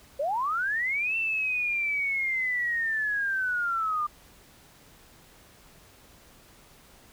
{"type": "linear two-way sweep", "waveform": "sine", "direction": "up then down", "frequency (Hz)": [527, 2694, 1189], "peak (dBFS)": -25, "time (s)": [0.19, 4.07], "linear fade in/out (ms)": 10, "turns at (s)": 1.16, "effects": ["pink hiss -55 dBFS RMS until 7.12 s"]}